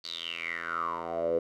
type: tone with band-pass filter sweep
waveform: 10% pulse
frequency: 84 Hz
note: E2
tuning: 33 cents sharp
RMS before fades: -33 dBFS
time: 0.04-1.39 s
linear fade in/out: 5 ms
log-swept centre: 4400 to 470 Hz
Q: 9.7
effects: none